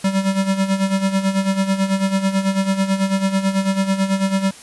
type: tone with tremolo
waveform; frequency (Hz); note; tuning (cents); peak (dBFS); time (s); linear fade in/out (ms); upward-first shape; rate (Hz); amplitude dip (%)
square; 193.3; G3; -24; -14; 0.04-4.51; 5; sine; 9.1; 70
effects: white hiss -40 dBFS RMS until 4.62 s + resampled to 24000 Hz